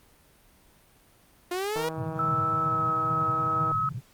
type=linear sweep; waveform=sawtooth; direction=up; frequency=349.2 to 486.3 Hz; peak=-24 dBFS; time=1.51-1.89 s; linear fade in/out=5 ms
type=click train; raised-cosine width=1 ms; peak=-22 dBFS; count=314; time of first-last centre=1.76-3.716 s; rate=160 Hz
type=band-pass noise; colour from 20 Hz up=white; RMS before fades=-35 dBFS; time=1.95-4.01 s; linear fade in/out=50 ms; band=110 to 150 Hz; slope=48 dB/octave
type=tone with pitch glide; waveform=sine; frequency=1312 to 1282.8 Hz; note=E6 to E6; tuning=-9 to -48 cents; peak=-24 dBFS; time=2.19-3.89 s; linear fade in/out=2 ms; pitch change=-39 cents; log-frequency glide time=2.54-2.85 s
effects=pink hiss -59 dBFS RMS until 4.13 s + Opus 32 kbps